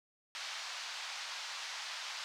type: band-pass noise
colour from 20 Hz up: white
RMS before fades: -43 dBFS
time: 0.35-2.24 s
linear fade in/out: 0 ms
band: 770 to 5400 Hz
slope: 24 dB/octave
effects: none